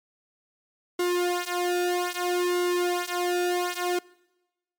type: tone with flanger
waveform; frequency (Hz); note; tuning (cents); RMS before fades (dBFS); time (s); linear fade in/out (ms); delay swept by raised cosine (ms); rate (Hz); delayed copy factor
sawtooth; 355.1; F4; +29; -26; 0.99-3.99; 5; 1.2 to 3.8; 0.62; -0.95
effects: noise-tail reverb RT60 1.0 s tail -24 dB re dry + MP3 96 kbps